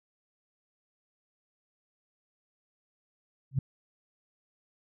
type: tone with exponential growth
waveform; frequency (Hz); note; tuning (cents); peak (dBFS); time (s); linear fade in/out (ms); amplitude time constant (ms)
sine; 134.1; C3; +43; -20; 3.51-3.59; 5; 16
effects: none